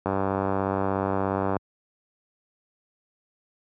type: click train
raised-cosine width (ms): 1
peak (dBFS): -11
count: 147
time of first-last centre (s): 0.06-1.567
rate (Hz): 96.9
effects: high-pass 80 Hz 12 dB/octave